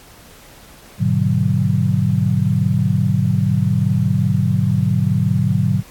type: chord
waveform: sine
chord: G# half-diminished seventh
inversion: none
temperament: just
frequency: 103.83 / 124.59 / 149.51 / 186.89 Hz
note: G#2 / B2 / D3 / F#3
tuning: 0 / +16 / +31 / +18 cents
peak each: -19 dBFS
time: 0.98-5.83 s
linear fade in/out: 50 ms
effects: pink hiss -44 dBFS RMS until 5.9 s + AAC 64 kbps